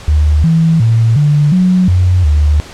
sine tone with pitch steps, 75.6 / 163.2 / 113.7 / 147.2 / 183.3 / 90.7 / 74.5 Hz, D#2 / E3 / A#2 / D3 / F#3 / F#2 / D2, -49 / -17 / -43 / +4 / -16 / -34 / +25 cents, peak -6 dBFS, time 0.08-2.6 s, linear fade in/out 0 ms, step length 360 ms, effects pink hiss -32 dBFS RMS until 2.73 s + low-pass 7000 Hz 12 dB/octave

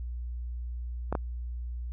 clicks, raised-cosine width 1 ms, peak -15 dBFS, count 2, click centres 1.126 / 1.152 s, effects added 60 Hz sine -33 dBFS peak until 1.92 s

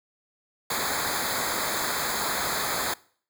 pink noise with comb filter, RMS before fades -28 dBFS, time 0.7-2.94 s, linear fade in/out 5 ms, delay 0.35 ms, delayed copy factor -0.95, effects noise-tail reverb RT60 0.5 s tail -22 dB re dry

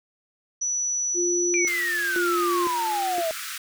sine tone, 5920 Hz, F#8, in tune, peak -23 dBFS, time 0.61-1.69 s, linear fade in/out 10 ms
sine tone with tremolo, 349.2 Hz, F4, in tune, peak -23 dBFS, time 1.14-3.22 s, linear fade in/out 50 ms, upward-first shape square, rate 0.98 Hz, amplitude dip 80%
sine exponential sweep, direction down, 2384 to 635 Hz, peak -23 dBFS, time 1.54-3.31 s, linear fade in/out 0 ms
pink high-pass noise, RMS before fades -34 dBFS, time 1.67-3.58 s, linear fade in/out 5 ms, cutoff 1200 Hz, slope 96 dB/octave
effects none

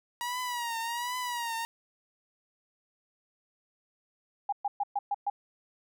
sawtooth tone with vibrato, 956 Hz, A#5, 43 cents sharp, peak -28 dBFS, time 0.21-1.65 s, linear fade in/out 0 ms, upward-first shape triangle, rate 1.3 Hz, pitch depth 94 cents each way
sine tone bursts, 811 Hz, G#5, 41 cents flat, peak -26 dBFS, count 6, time 4.49-5.3 s, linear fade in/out 5 ms, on 35 ms, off 120 ms
effects none

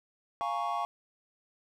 triangle chord, Bb minor seventh, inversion second, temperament equal, 698.5 / 830.6 / 932.3 / 1108.7 Hz, F5 / Ab5 / Bb5 / Db6, 0 / 0 / 0 / 0 cents, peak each -33 / -34 / -37 / -32 dBFS, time 0.41-0.85 s, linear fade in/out 0 ms, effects none

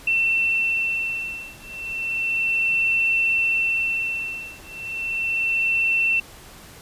sine beating tone pair, 2692 / 2692.33 Hz, E7 / E7, +36 / +36 cents, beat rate 0.33 Hz, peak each -23 dBFS, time 0.07-6.2 s, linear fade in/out 5 ms, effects pink hiss -44 dBFS RMS until 6.81 s + resampled to 32000 Hz

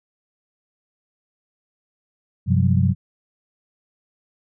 sine tone cluster, 94.7 / 129.2 / 177.2 / 192.7 Hz, F#2 / C3 / F3 / G3, +41 / -21 / +25 / -29 cents, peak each -18 / -19 / -21 / -24 dBFS, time 2.46-2.95 s, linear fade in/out 50 ms, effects none

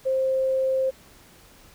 sine tone, 527 Hz, C5, 12 cents sharp, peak -20 dBFS, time 0.05-0.91 s, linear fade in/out 20 ms, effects pink hiss -52 dBFS RMS until 1.74 s

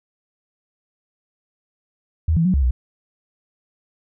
sine tone with pitch steps, 80.2 / 164.7 / 184.2 / 69.2 / 62.2 Hz, E2 / E3 / F#3 / C#2 / B1, -47 / -1 / -7 / -2 / +13 cents, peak -14 dBFS, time 2.28-2.71 s, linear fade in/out 5 ms, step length 86 ms, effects none

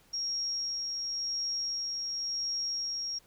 sine tone with tremolo, 5588 Hz, F8, in tune, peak -30 dBFS, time 0.13-3.19 s, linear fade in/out 10 ms, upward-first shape sine, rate 0.93 Hz, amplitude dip 25%, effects pink hiss -63 dBFS RMS until 3.26 s

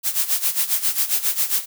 blue noise with tremolo, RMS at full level -18 dBFS, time 0.03-1.66 s, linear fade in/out 50 ms, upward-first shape sine, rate 7.4 Hz, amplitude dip 80%, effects none

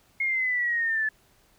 sine exponential sweep, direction down, 2159 to 1728 Hz, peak -23 dBFS, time 0.2-1.09 s, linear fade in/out 5 ms, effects pink hiss -62 dBFS RMS until 1.58 s

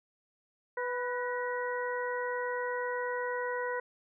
harmonic tone with a mistuned harmonic, 493.9 Hz, B4, in tune, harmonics 1 / 2 / 3 / 4, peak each -34 / -37 / -39 / -40 dBFS, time 0.77-3.8 s, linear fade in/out 5 ms, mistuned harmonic 4, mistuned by -53 cents, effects none

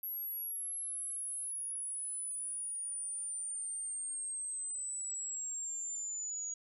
sine linear sweep, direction down, 11630 to 6740 Hz, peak -37 dBFS, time 0.03-6.54 s, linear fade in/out 5 ms, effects none

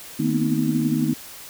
sine tone cluster, 154.4 / 226.1 / 243.8 / 255.8 / 313.2 Hz, D#3 / A3 / B3 / C4 / D#4, -13 / +47 / -22 / -39 / +11 cents, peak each -25 dBFS, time 0.19-1.14 s, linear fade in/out 10 ms, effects white hiss -40 dBFS RMS until 1.49 s

